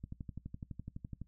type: click train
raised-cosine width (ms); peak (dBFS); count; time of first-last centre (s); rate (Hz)
5; -30; 15; 0.04-1.216; 11.9
effects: noise-tail reverb RT60 0.1 s tail -18 dB re dry + added 60 Hz sine -64 dBFS peak until 1.27 s